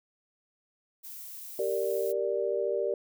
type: noise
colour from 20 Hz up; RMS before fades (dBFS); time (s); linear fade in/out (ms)
violet; -43; 1.03-2.13; 20
type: chord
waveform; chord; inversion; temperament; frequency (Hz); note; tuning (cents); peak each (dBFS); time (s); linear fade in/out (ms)
sine; G minor; none; equal; 392 / 466.2 / 587.3; G4 / Bb4 / D5; 0 / 0 / 0; -31; 1.59-2.94; 2
effects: none